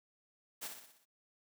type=noise with echo; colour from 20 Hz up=white; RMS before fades=-42 dBFS; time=0.61-0.69 s; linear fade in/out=20 ms; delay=61 ms; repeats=6; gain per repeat=-5 dB; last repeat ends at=1.056 s; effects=high-pass 200 Hz 12 dB/octave